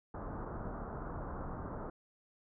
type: low-pass noise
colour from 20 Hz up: pink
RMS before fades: -42 dBFS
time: 0.14-1.9 s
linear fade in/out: 5 ms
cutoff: 1400 Hz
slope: 48 dB/octave
effects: none